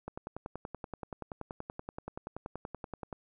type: click train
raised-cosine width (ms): 1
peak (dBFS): -25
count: 33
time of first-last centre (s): 0.08-3.128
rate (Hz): 10.5
effects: none